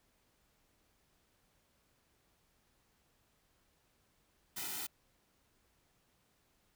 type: noise with comb filter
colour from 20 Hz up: white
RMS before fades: -41 dBFS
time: 4.56-4.87 s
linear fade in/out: 10 ms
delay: 1.8 ms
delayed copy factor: -0.95
effects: pink hiss -74 dBFS RMS until 6.75 s